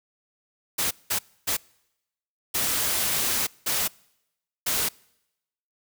white noise bursts at uneven times, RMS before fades -25 dBFS, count 6, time 0.78-0.91 / 1.1-1.19 / 1.47-1.57 / 2.54-3.47 / 3.66-3.88 / 4.66-4.89 s, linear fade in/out 10 ms, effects noise-tail reverb RT60 0.9 s tail -26 dB re dry

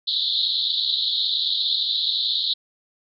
white band-pass noise, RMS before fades -23 dBFS, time 0.07-2.54 s, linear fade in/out 10 ms, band 3500 to 4200 Hz, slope 96 dB/octave, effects none

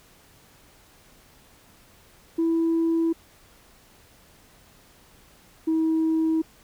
sine tone pair in turn, 329.6 / 320.8 Hz, E4 / E4, 0 / -47 cents, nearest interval unison, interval 47 cents, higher first, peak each -18 dBFS, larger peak neither, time 2.38-3.13 / 5.67-6.42 s, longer neither, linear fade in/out 10 ms, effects tanh soft clip ceiling -17 dBFS + pink hiss -55 dBFS RMS until 6.63 s

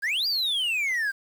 triangle exponential two-way sweep, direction up then down, 1558 to 4861 to 1558 Hz, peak -22 dBFS, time 0.02-1.12 s, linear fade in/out 20 ms, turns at 0.27 s, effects 8-bit

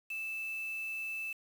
sine tone with quantisation, 2637 Hz, E7, in tune, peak -36 dBFS, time 0.1-1.33 s, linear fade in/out 5 ms, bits 8, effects none

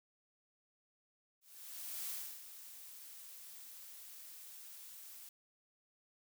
blue noise with ADSR envelope, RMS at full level -42 dBFS, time 1.41-5.29 s, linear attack 680 ms, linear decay 300 ms, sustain -11 dB, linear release 3 ms, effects none

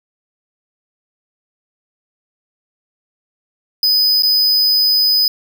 square tone with dropouts, 5000 Hz, D#8, 8 cents sharp, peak -11 dBFS, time 3.83-5.28 s, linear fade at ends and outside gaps 2 ms, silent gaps 4.223-4.232 s, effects none

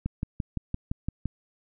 click train, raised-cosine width 5 ms, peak -16 dBFS, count 8, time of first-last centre 0.06-1.257 s, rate 5.85 Hz, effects none

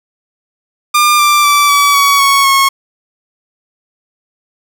sawtooth tone with pitch steps, 1200 / 1181.4 / 1163.1 / 1145.1 / 1127.4 / 1110 / 1092.8 Hz, D6 / D6 / D6 / D6 / C#6 / C#6 / C#6, +37 / +10 / -17 / -44 / +29 / +2 / -25 cents, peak -3 dBFS, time 0.94-2.69 s, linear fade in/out 10 ms, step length 250 ms, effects 7-bit

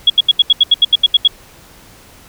sine tone bursts, 3340 Hz, G#7, 9 cents sharp, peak -4 dBFS, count 12, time 0.07-1.277 s, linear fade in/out 5 ms, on 30 ms, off 77 ms, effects pink hiss -42 dBFS RMS until 2.28 s

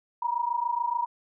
sine tone pair together, 942 / 969 Hz, A#5 / B5, +18 / -33 cents, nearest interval unison, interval 49 cents, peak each -28 dBFS, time 0.22-1.06 s, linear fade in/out 5 ms, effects none

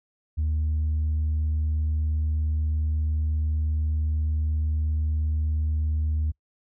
sine tone, 77.1 Hz, D#2, 15 cents flat, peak -20 dBFS, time 0.37-6.32 s, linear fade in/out 20 ms, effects noise-tail reverb RT60 0.1 s tail -26 dB re dry + tanh soft clip ceiling -20 dBFS

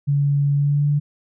sine tone with pitch glide, 142.4 to 145.81 Hz, C#3 to D3, +47 to -12 cents, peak -15 dBFS, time 0.07-1 s, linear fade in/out 20 ms, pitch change +41 cents, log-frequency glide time 0.54-0.88 s, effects none

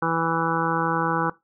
harmonic tone, 164.81 Hz, E3, in tune, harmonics 1 / 2 / 3 / 5 / 6 / 7 / 8 / 9, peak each -29 / -29 / -29 / -29 / -29 / -29 / -29 / -29 dBFS, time 0.02-1.3 s, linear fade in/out 5 ms, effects noise-tail reverb RT60 0.2 s tail -19 dB re dry

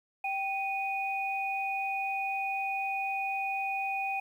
sine tone pair together, 780 / 2476 Hz, G5 / D#7, -9 / -9 cents, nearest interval octave + minor sixth, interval 2000 cents, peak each -32 / -33 dBFS, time 0.24-4.2 s, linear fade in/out 5 ms, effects 10-bit

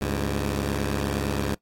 10% pulse tone pair together, 70.76 / 101.8 Hz, C#2 / G#2, +36 / -34 cents, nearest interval tritone, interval 630 cents, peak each -18 / -21 dBFS, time 0.01-1.55 s, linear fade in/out 5 ms, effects noise-tail reverb RT60 0.1 s tail -20 dB re dry + AAC 48 kbps

